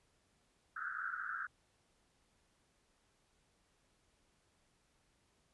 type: band-pass noise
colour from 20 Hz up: white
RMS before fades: -42 dBFS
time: 0.76-1.47 s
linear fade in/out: 5 ms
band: 1300 to 1600 Hz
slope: 96 dB/octave
effects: pink hiss -75 dBFS RMS until 5.53 s + resampled to 24000 Hz